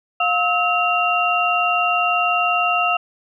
sine tone cluster, 709 / 1288 / 2766 Hz, F5 / E6 / F7, +26 / -41 / -17 cents, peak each -20 dBFS, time 0.2-2.97 s, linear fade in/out 5 ms, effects none

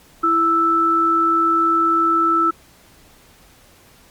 sine tone pair together, 331.2 / 1318.5 Hz, E4 / E6, +8 / 0 cents, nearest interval 2 octaves, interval 2392 cents, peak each -21 / -14 dBFS, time 0.23-2.51 s, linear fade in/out 10 ms, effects pink hiss -50 dBFS RMS until 4.1 s + Opus 48 kbps

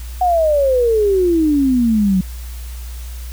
sine exponential sweep, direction down, 744 to 181.8 Hz, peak -11 dBFS, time 0.21-2.21 s, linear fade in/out 5 ms, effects added 60 Hz sine -26 dBFS peak until 3.32 s + white hiss -40 dBFS RMS until 3.32 s

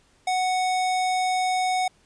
square tone, 740 Hz, F#5, in tune, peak -22 dBFS, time 0.27-1.88 s, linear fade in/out 5 ms, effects pink hiss -61 dBFS RMS until 2.05 s + resampled to 22050 Hz

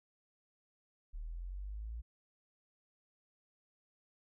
sine linear sweep, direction up, 36.79 to 58.27 Hz, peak -40 dBFS, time 1.13-2.02 s, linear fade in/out 20 ms, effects none

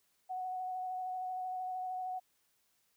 sine tone with vibrato, 740 Hz, F#5, in tune, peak -36 dBFS, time 0.29-2.2 s, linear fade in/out 20 ms, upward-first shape square, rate 13 Hz, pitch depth 12 cents each way, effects white hiss -75 dBFS RMS until 2.96 s

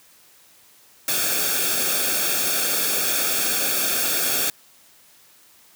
white noise with comb filter, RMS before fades -22 dBFS, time 1.08-4.5 s, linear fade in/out 2 ms, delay 1 ms, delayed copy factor -0.75, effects white hiss -53 dBFS RMS until 5.75 s + high-pass 80 Hz 12 dB/octave

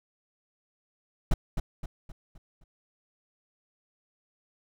brown noise with echo, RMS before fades -20 dBFS, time 1.31-1.34 s, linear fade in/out 5 ms, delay 260 ms, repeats 5, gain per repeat -7 dB, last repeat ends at 2.64 s, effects none

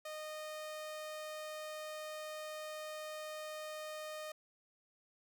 sawtooth tone, 616 Hz, D#5, 17 cents flat, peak -39 dBFS, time 0.05-4.32 s, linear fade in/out 5 ms, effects none

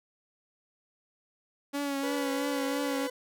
sawtooth tone with vibrato, 280.6 Hz, C#4, 21 cents sharp, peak -26 dBFS, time 1.73-3.08 s, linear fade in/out 20 ms, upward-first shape triangle, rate 3 Hz, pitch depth 39 cents each way
40% pulse tone with pitch glide, 493.5 to 501.8 Hz, B4 to B4, -1 to +28 cents, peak -33 dBFS, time 2.03-3.1 s, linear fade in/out 5 ms, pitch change +29 cents, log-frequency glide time 2.17-2.42 s
effects none

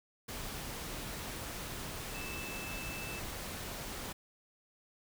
sine tone in noise, 2637 Hz, E7, in tune, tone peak -44 dBFS, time 2.14-3.2 s, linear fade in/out 10 ms, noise pink, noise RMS -42 dBFS, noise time 0.28-4.13 s, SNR -5 dB, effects none

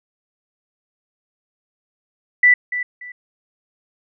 sine tone with echo, 1975.5 Hz, B6, in tune, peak -8 dBFS, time 2.43-2.54 s, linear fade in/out 5 ms, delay 290 ms, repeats 2, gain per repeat -12 dB, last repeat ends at 3.12 s, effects none

